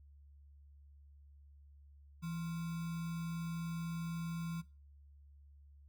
sine tone with sample-and-hold, 166.6 Hz, E3, 19 cents sharp, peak -38 dBFS, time 2.22-4.62 s, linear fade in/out 20 ms, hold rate 1225 Hz, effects noise-tail reverb RT60 0.3 s tail -18 dB re dry + added 71 Hz sine -57 dBFS peak until 5.88 s

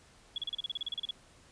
sine tone bursts, 3369 Hz, G#7, 24 cents sharp, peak -32 dBFS, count 14, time 0.36-1.109 s, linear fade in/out 2 ms, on 21 ms, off 35 ms, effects pink hiss -60 dBFS RMS until 1.51 s + resampled to 22050 Hz

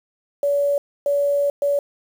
sine tone bursts at uneven times, 570 Hz, C#5, 48 cents sharp, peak -16 dBFS, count 3, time 0.43-0.78 / 1.06-1.5 / 1.62-1.79 s, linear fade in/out 2 ms, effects 7-bit

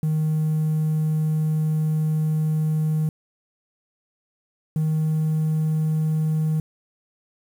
triangle tone pair in turn, 155.56 / 156.33 Hz, D#3 / D#3, 0 / +9 cents, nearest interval unison, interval 9 cents, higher second, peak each -16 dBFS, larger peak neither, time 0.03-3.09 / 4.76-6.6 s, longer first, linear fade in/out 2 ms, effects tanh soft clip ceiling -14 dBFS + 8-bit

